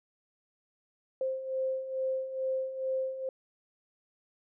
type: beating tone pair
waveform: sine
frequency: 523.3 / 525.6 Hz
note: C5 / C5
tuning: 0 / +8 cents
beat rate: 2.3 Hz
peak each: -37 / -31 dBFS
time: 1.21-3.29 s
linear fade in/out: 2 ms
effects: none